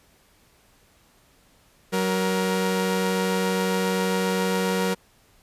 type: tone pair together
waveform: sawtooth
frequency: 187.2 / 471.7 Hz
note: F#3 / A#4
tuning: +20 / +20 cents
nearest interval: octave + major third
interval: 1600 cents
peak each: -20 / -21 dBFS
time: 1.92-4.95 s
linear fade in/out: 20 ms
effects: pink hiss -59 dBFS RMS until 5.42 s + resampled to 32000 Hz